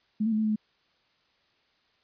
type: tone with pitch steps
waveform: sine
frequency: 213.4 / 226 / 214.6 / 218.5 / 215.4 / 213.8 Hz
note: G#3 / A3 / A3 / A3 / A3 / A3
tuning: +47 / +47 / -43 / -12 / -37 / -49 cents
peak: -23 dBFS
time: 0.2-0.56 s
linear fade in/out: 10 ms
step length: 60 ms
effects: white hiss -68 dBFS RMS until 2.03 s + resampled to 11025 Hz